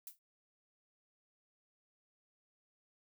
violet noise with exponential decay, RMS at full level -43 dBFS, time 0.07-0.19 s, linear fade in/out 2 ms, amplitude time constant 24 ms, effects none

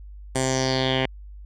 10% pulse tone with low-pass filter sweep, 131 Hz, C3, 2 cents sharp, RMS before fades -23 dBFS, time 0.35-1.06 s, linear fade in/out 5 ms, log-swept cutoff 8700 to 2600 Hz, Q 4.6, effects added 50 Hz sine -38 dBFS peak until 1.45 s

